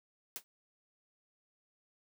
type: noise with exponential decay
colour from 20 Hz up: white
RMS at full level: -37 dBFS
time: 0.36-0.44 s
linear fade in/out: 0 ms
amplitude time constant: 16 ms
effects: high-pass 200 Hz 12 dB/octave